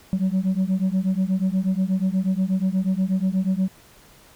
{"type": "beating tone pair", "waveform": "sine", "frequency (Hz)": [184.6, 192.9], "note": ["F#3", "G3"], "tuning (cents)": [-4, -28], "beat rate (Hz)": 8.3, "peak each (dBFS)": -20, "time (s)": [0.13, 3.68], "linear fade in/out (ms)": 0, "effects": ["tanh soft clip ceiling -16 dBFS", "pink hiss -51 dBFS RMS until 4.35 s"]}